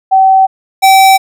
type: tone pair in turn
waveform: sine / square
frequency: 766 / 770.9 Hz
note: G5 / G5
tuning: -40 / -29 cents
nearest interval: unison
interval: 11 cents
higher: second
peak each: -3 dBFS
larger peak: neither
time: 0.11-0.47 / 0.82-1.18 s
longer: neither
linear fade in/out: 20 ms
effects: none